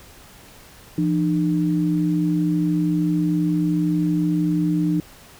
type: tone pair together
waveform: sine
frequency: 170 / 302.9 Hz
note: F3 / D#4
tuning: -46 / -46 cents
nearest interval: minor seventh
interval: 1000 cents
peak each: -20 dBFS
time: 0.98-5 s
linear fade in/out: 2 ms
effects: pink hiss -46 dBFS RMS until 5.39 s